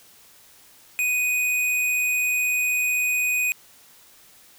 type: tone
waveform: square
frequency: 2489 Hz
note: D#7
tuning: in tune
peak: -21 dBFS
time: 0.99-3.52 s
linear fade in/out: 0 ms
effects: white hiss -52 dBFS RMS until 4.58 s